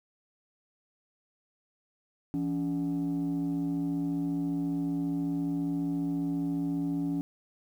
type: tone pair together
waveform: sine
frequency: 167.84 / 282.5 Hz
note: E3 / C#4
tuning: +31 / +33 cents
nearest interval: major sixth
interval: 902 cents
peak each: -31 / -27 dBFS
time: 2.34-7.21 s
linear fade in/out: 0 ms
effects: tanh soft clip ceiling -25 dBFS + 10-bit